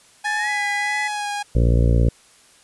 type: tone with vibrato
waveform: sawtooth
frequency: 830.6 Hz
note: G#5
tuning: in tune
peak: -20 dBFS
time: 0.24-1.43 s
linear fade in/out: 10 ms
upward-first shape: sine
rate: 1.6 Hz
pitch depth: 23 cents each way
type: tone with pitch glide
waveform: sine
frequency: 1769 to 1985.6 Hz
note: A6 to B6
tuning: +9 to +9 cents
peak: -22 dBFS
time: 0.25-1.08 s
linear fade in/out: 10 ms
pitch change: +200 cents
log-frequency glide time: 0.36-0.5 s
type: harmonic tone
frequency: 58.1 Hz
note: A#1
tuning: 5 cents flat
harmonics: 1 / 2 / 3 / 4 / 5 / 6 / 7 / 8 / 9 / 10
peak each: -15 / -18 / -26 / -28 / -30 / -33 / -33 / -30 / -31 / -37 dBFS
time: 1.55-2.09 s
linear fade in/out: 5 ms
effects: white hiss -52 dBFS RMS until 2.63 s + resampled to 24000 Hz